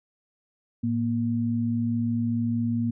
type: tone pair together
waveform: sine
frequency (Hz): 110.8 / 235.5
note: A2 / A#3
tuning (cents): +13 / +18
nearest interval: octave + minor second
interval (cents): 1305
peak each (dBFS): -28 / -24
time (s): 0.83-2.91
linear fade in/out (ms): 10
effects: none